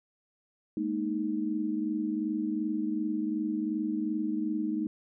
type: chord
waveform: sine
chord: Ab suspended second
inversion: none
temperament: equal with one note detuned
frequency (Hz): 210.4 / 233.1 / 311.1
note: Ab3 / Bb3 / Eb4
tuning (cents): +23 / 0 / 0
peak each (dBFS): -34 / -35 / -30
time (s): 0.77-4.87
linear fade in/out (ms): 2
effects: none